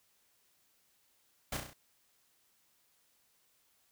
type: noise with echo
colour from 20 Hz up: pink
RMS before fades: -37 dBFS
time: 1.52-1.57 s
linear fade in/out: 5 ms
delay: 33 ms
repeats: 5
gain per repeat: -4 dB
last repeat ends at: 1.735 s
effects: white hiss -72 dBFS RMS until 3.91 s